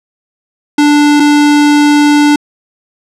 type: tone pair in turn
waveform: square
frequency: 293.7 / 293.7 Hz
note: D4 / D4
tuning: 0 / 0 cents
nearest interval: unison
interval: 0 cents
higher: neither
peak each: -5 dBFS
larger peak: neither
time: 0.78-1.2 / 1.2-2.36 s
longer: second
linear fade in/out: 5 ms
effects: low-pass 8000 Hz 12 dB/octave